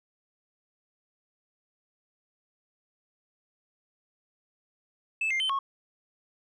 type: tone with pitch steps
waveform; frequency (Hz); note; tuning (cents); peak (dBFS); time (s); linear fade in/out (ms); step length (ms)
sine; 2622 / 2107 / 3078 / 1095; E7 / C7 / G7 / C#6; -10 / +12 / -32 / -22; -23; 5.21-5.59; 5; 95
effects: tanh soft clip ceiling -24 dBFS